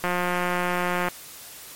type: click train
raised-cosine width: 0.5 ms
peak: -10 dBFS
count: 187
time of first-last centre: 0.04-1.085 s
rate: 178 Hz
effects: white hiss -42 dBFS RMS until 1.75 s + MP3 64 kbps